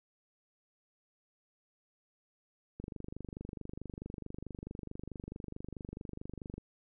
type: click train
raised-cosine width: 3 ms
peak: -29 dBFS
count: 94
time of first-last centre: 2.8-6.58 s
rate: 24.6 Hz
effects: none